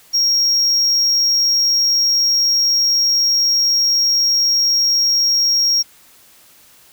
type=tone; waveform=triangle; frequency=5588 Hz; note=F8; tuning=in tune; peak=-11 dBFS; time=0.13-5.83 s; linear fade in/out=20 ms; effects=white hiss -48 dBFS RMS until 6.92 s